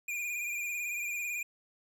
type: tone with vibrato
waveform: square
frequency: 2413 Hz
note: D7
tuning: 46 cents sharp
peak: -34 dBFS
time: 0.08-1.43 s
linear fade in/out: 5 ms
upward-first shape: sine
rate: 18 Hz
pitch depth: 47 cents each way
effects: none